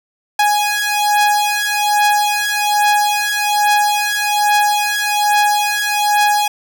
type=beating tone pair; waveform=sawtooth; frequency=830.6 / 831.8 Hz; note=G#5 / G#5; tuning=0 / +2 cents; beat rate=1.2 Hz; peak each=-12 dBFS; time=0.39-6.48 s; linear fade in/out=5 ms; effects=none